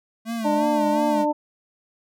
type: tone with vibrato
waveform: square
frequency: 220 Hz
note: A3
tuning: in tune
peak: -26 dBFS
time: 0.25-1.26 s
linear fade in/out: 50 ms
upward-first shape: sine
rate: 2.8 Hz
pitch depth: 94 cents each way
type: harmonic tone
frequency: 298.5 Hz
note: D4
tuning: 28 cents sharp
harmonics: 1 / 2 / 3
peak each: -23 / -23 / -23 dBFS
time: 0.44-1.33 s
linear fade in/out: 20 ms
effects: none